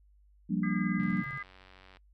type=chord; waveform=sine; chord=G minor seventh; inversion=third; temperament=equal; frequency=174.61 / 196 / 233.1 / 293.7 Hz; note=F3 / G3 / Bb3 / D4; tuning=0 / 0 / 0 / 0 cents; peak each=-32 / -31 / -34 / -36 dBFS; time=0.49-1.23 s; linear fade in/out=20 ms
type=harmonic tone; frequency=405.2 Hz; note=G#4; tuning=43 cents flat; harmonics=3 / 4 / 5; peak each=-43 / -44 / -39 dBFS; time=0.63-1.43 s; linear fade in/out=5 ms
type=tone bursts; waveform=sine; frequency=138.4 Hz; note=C#3; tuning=2 cents flat; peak=-39 dBFS; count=6; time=0.99-1.376 s; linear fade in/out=0 ms; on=46 ms; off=22 ms
type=click train; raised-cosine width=0.3 ms; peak=-38 dBFS; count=92; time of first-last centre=1-1.97 s; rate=93.8 Hz
effects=noise-tail reverb RT60 0.1 s tail -24 dB re dry + added 50 Hz sine -59 dBFS peak until 2.13 s